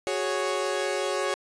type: chord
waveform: sawtooth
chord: F# suspended second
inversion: none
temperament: equal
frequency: 370 / 415.3 / 554.4 Hz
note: F#4 / G#4 / C#5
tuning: 0 / 0 / 0 cents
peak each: -27 / -27 / -25 dBFS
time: 0.07-1.34 s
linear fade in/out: 0 ms
effects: resampled to 22050 Hz